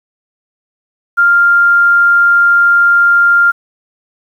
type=tone; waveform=sine; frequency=1396.9 Hz; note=F6; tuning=in tune; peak=-5 dBFS; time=1.17-3.52 s; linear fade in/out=20 ms; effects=7-bit